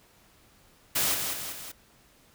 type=noise with echo; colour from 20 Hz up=white; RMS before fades=-26 dBFS; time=0.95-1.15 s; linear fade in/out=10 ms; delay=190 ms; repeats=3; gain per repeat=-5 dB; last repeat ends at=1.72 s; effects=pink hiss -60 dBFS RMS until 2.34 s